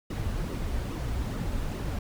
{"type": "noise with flanger", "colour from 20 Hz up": "brown", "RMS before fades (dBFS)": -31, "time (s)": [0.1, 1.99], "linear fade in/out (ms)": 5, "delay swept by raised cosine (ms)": [1.2, 6.5], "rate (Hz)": 2.4, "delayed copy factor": -0.55, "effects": []}